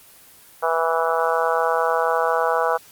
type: harmonic tone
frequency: 164.2 Hz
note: E3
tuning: 6 cents flat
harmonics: 3 / 4 / 5 / 6 / 7 / 8 / 9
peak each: -23 / -24 / -25 / -26 / -26 / -27 / -28 dBFS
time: 0.62-2.78 s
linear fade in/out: 20 ms
effects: white hiss -48 dBFS RMS until 2.91 s + Opus 24 kbps